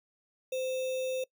sine tone with sample-and-hold, 517 Hz, C5, 21 cents flat, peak -30 dBFS, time 0.52-1.24 s, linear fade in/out 5 ms, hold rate 3150 Hz, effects noise-tail reverb RT60 0.1 s tail -22 dB re dry

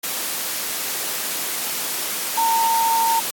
sine tone in noise, 912 Hz, A#5, 38 cents flat, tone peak -16 dBFS, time 2.37-3.2 s, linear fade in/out 10 ms, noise white, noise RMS -25 dBFS, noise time 0.03-3.31 s, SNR +6 dB, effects high-pass 200 Hz 12 dB/octave + AAC 64 kbps

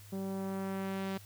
sawtooth tone with low-pass filter sweep, 192.9 Hz, G3, 28 cents flat, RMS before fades -37 dBFS, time 0.12-1.18 s, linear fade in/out 10 ms, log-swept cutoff 530 to 4700 Hz, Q 0.78, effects added 102 Hz sine -52 dBFS peak until 1.25 s + white hiss -57 dBFS RMS until 1.25 s

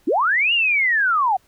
sine linear two-way sweep, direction up then down, 239.8 to 2881 to 721 Hz, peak -15 dBFS, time 0.07-1.37 s, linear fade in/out 10 ms, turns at 0.53 s, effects pink hiss -59 dBFS RMS until 1.47 s

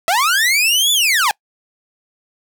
sawtooth linear two-way sweep, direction up then down, 631 to 3520 to 772 Hz, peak -9 dBFS, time 0.08-1.31 s, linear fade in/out 0 ms, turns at 0.92 s, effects noise-tail reverb RT60 0.1 s tail -25 dB re dry

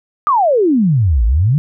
sine exponential two-way sweep, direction down then up, 1244.5 to 51.9 to 159 Hz, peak -9 dBFS, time 0.27-1.58 s, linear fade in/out 0 ms, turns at 1.25 s, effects none

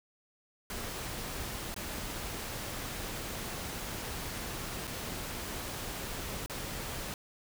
pink noise with dropouts, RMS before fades -39 dBFS, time 0.7-7.14 s, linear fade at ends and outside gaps 1 ms, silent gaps 1.743-1.763 / 4.871-4.876 / 6.461-6.497 s, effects none

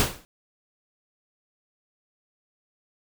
pink noise with exponential decay, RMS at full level -19 dBFS, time 0-0.25 s, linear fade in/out 0 ms, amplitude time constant 54 ms, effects none

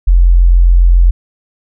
sine tone, 43.65 Hz, F1, in tune, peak -3 dBFS, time 0.07-1.11 s, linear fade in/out 10 ms, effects none

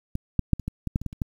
clicks, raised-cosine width 5 ms, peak -15 / -8 / -6 / -21 / -16 / -15 / -10 / -21 / -16 / -27 / -13 dBFS, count 11, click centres 0.154 / 0.393 / 0.533 / 0.597 / 0.68 / 0.873 / 0.959 / 1.016 / 1.063 / 1.129 / 1.218 s, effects 8-bit

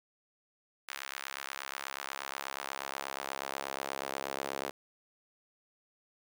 sawtooth tone with high-pass filter sweep, 68.3 Hz, C#2, 25 cents flat, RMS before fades -40 dBFS, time 0.88-4.71 s, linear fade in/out 10 ms, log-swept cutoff 1600 to 490 Hz, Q 1.1, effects none

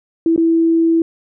sine tone with dropouts, 329.6 Hz, E4, in tune, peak -10 dBFS, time 0.26-1.02 s, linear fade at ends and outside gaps 2 ms, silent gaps 0.362-0.377 s, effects none

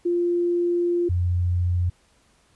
sine tone pair in turn, 348.1 / 88.6 Hz, F4 / F2, -6 / +25 cents, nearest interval 2 octaves, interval 2369 cents, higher first, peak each -19 dBFS, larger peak neither, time 0.05-1.09 / 1.09-1.9 s, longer first, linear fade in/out 10 ms, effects pink hiss -61 dBFS RMS until 2.55 s + resampled to 24000 Hz

